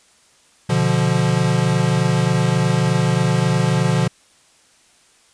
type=chord; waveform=square; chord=B diminished; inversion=none; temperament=equal; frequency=123.47 / 146.83 / 174.61 Hz; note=B2 / D3 / F3; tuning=0 / 0 / 0 cents; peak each=-20 dBFS; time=0.69-4.08 s; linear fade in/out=10 ms; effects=white hiss -54 dBFS RMS until 5.33 s + resampled to 22050 Hz